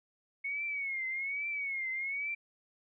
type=tone with vibrato; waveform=sine; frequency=2200 Hz; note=C#7; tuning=14 cents flat; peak=-33 dBFS; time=0.44-2.35 s; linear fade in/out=10 ms; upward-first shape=triangle; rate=1.2 Hz; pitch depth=120 cents each way; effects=none